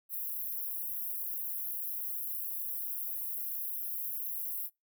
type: high-pass noise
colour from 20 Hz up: white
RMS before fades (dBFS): -37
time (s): 0.09-4.7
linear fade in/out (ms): 50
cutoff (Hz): 11000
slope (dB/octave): 96
effects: noise-tail reverb RT60 0.2 s tail -25 dB re dry